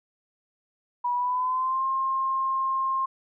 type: tone with pitch glide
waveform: sine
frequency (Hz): 975 to 1063.2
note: B5 to C6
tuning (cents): -23 to +27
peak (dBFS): -23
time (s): 1.04-3.06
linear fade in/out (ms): 10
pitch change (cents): +150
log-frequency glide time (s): 1.14-1.85
effects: none